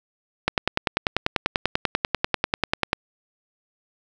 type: click train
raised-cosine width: 0.3 ms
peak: -3 dBFS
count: 26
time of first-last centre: 0.48-2.931 s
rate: 10.2 Hz
effects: none